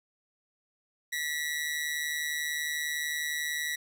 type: tone with amplitude modulation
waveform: sawtooth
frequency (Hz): 1937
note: B6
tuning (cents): -34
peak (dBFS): -24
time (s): 1.12-3.76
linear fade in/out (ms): 10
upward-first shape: sine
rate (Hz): 151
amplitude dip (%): 65
effects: none